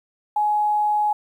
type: tone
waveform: sine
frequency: 840 Hz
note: G#5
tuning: 19 cents sharp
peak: -17 dBFS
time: 0.36-1.13 s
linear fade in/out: 5 ms
effects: 9-bit